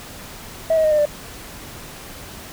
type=tone with pitch steps; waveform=sine; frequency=647 / 632.6 / 618.5 / 604.7 / 591.2 Hz; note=E5 / D#5 / D#5 / D#5 / D5; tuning=-32 / +29 / -10 / -50 / +11 cents; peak=-12 dBFS; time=0.7-1.055 s; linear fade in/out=5 ms; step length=71 ms; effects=tanh soft clip ceiling -10 dBFS + pink hiss -37 dBFS RMS until 2.52 s